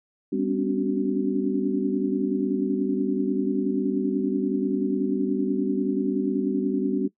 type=tone cluster; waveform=sine; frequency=200.1 / 251.8 / 277.8 / 288.2 / 377.3 Hz; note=G3 / B3 / C#4 / D4 / F#4; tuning=+36 / +34 / +4 / -33 / +34 cents; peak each=-28 dBFS; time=0.32-7.08 s; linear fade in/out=10 ms; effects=noise-tail reverb RT60 0.1 s tail -19 dB re dry